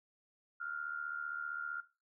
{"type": "tone with amplitude modulation", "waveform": "sine", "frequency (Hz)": 1403, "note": "F6", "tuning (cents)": 8, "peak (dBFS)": -35, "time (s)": [0.6, 1.81], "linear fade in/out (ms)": 10, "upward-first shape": "sine", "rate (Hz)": 75.4, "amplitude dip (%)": 80, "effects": ["noise-tail reverb RT60 0.3 s tail -17 dB re dry"]}